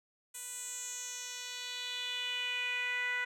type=tone with band-pass filter sweep; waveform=10% pulse; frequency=493.7 Hz; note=B4; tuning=1 cent flat; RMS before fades=-38 dBFS; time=0.34-3.25 s; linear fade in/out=10 ms; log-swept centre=9400 to 1800 Hz; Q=3.3; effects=none